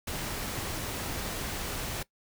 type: noise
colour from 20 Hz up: pink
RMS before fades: -35 dBFS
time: 0.07-2.03 s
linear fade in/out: 5 ms
effects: noise-tail reverb RT60 0.1 s tail -20 dB re dry